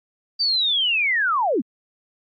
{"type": "linear sweep", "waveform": "sine", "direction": "down", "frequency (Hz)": [4699, 184.9], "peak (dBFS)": -17, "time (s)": [0.39, 1.62], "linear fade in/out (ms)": 20, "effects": ["MP3 32 kbps"]}